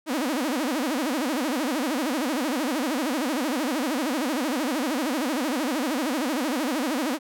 sawtooth tone with vibrato, 278.7 Hz, C#4, 9 cents sharp, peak -20 dBFS, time 0.06-7.19 s, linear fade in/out 50 ms, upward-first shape sine, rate 13 Hz, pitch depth 260 cents each way, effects none

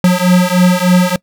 square beating tone pair, 179 / 182.3 Hz, F3 / F#3, +43 / -25 cents, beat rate 3.3 Hz, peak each -11 dBFS, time 0.04-1.16 s, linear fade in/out 2 ms, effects noise-tail reverb RT60 0.1 s tail -23 dB re dry

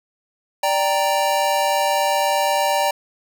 square chord, G minor, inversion second, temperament equal, 587.3 / 784 / 932.3 Hz, D5 / G5 / Bb5, 0 / 0 / 0 cents, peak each -22 dBFS, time 0.63-2.91 s, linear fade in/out 5 ms, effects none

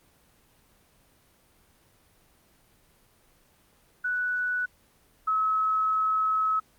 sine tone pair in turn, 1480 / 1287.8 Hz, F#6 / E6, 0 / -41 cents, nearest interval major second, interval 241 cents, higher first, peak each -25 / -22 dBFS, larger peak second, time 4.04-4.66 / 5.27-6.6 s, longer second, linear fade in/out 10 ms, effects pink hiss -62 dBFS RMS until 6.78 s + Opus 24 kbps

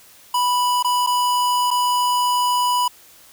square tone with dropouts, 986 Hz, B5, 3 cents flat, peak -17 dBFS, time 0.34-2.88 s, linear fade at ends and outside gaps 5 ms, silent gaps 0.827-0.845 / 1.065-1.071 / 1.706-1.711 s, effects white hiss -48 dBFS RMS until 3.32 s

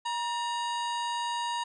harmonic tone with a mistuned harmonic, 950 Hz, A#5, 33 cents sharp, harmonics 1 / 2 / 3 / 4 / 5 / 7 / 8 / 9 / 10, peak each -30 / -41 / -40 / -41 / -47 / -47 / -55 / -54 / -56 dBFS, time 0.05-1.64 s, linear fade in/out 10 ms, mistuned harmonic 2, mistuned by -85 cents, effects none

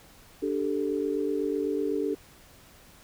sine chord, D suspended fourth, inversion none, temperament equal, 293.7 / 392 / 440 Hz, D4 / G4 / A4, 0 / 0 / 0 cents, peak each -30 dBFS, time 0.42-2.15 s, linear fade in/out 10 ms, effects pink hiss -54 dBFS RMS until 3.03 s

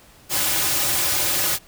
white noise with comb filter, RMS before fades -21 dBFS, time 0.29-1.59 s, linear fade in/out 50 ms, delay 4.4 ms, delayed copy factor -1, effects pink hiss -50 dBFS RMS until 1.67 s

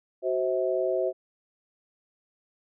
sine tone cluster, 373.5 / 524 / 646 Hz, F#4 / C5 / E5, +16 / +2 / -35 cents, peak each -28 dBFS, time 0.22-1.13 s, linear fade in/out 50 ms, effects none

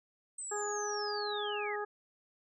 sine linear sweep, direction down, 8250 to 1835 Hz, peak -39 dBFS, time 0.38-1.76 s, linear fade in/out 5 ms
harmonic tone, 415.3 Hz, G#4, in tune, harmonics 1 / 2 / 3 / 4, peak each -37 / -40 / -42 / -43 dBFS, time 0.51-1.85 s, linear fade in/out 10 ms
effects none

